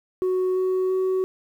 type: tone with pitch steps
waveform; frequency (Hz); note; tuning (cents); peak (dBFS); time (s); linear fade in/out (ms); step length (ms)
sine; 370 / 372.6 / 375.2; F#4 / F#4 / F#4; 0 / +12 / +24; -17; 0.22-1.24; 0; 340
effects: tanh soft clip ceiling -19 dBFS + 9-bit